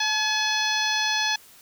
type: harmonic tone with a mistuned harmonic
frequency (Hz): 851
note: G#5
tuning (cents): +42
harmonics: 1 / 2 / 3 / 4 / 5 / 6 / 7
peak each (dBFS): -29 / -27 / -30 / -28 / -30 / -33 / -32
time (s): 0-1.36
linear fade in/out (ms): 5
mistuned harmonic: 1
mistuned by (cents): +32
effects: white hiss -51 dBFS RMS until 1.61 s